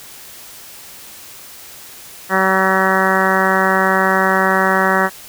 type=harmonic tone; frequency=190 Hz; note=F#3; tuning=46 cents sharp; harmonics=1 / 2 / 3 / 4 / 5 / 6 / 7 / 8 / 9 / 10; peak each=-21 / -21 / -21 / -21 / -21 / -21 / -21 / -21 / -21 / -21 dBFS; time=2.29-5.1 s; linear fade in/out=50 ms; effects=white hiss -37 dBFS RMS until 5.28 s